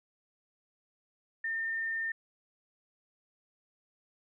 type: tone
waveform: sine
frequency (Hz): 1811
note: A6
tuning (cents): +49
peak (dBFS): -31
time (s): 1.44-2.12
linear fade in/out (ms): 5
effects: none